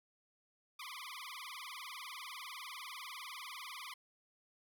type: tone with vibrato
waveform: 15% pulse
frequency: 1115 Hz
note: C#6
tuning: 10 cents sharp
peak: -39 dBFS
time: 0.79-3.94 s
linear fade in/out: 5 ms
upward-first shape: triangle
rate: 20 Hz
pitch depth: 230 cents each way
effects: none